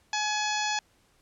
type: harmonic tone with a mistuned harmonic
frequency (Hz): 845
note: G#5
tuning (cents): +30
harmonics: 1 / 2 / 3 / 4 / 5 / 6 / 7 / 8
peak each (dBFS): -30 / -33 / -35 / -36 / -37 / -38 / -38 / -39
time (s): 0.13-0.79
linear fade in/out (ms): 2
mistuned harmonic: 5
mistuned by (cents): +43
effects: pink hiss -65 dBFS RMS until 1.21 s + low-pass 11000 Hz 12 dB/octave